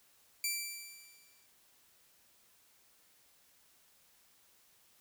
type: tone with exponential decay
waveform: 10% pulse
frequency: 2339 Hz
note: D7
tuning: 8 cents flat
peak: -22 dBFS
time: 0.44-1.46 s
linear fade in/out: 2 ms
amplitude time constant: 220 ms
effects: white hiss -67 dBFS RMS until 5 s